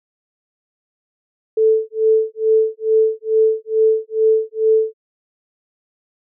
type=tone with tremolo; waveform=sine; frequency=440 Hz; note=A4; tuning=in tune; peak=-9 dBFS; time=1.57-4.94 s; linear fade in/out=5 ms; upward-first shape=sine; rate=2.3 Hz; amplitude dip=100%; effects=none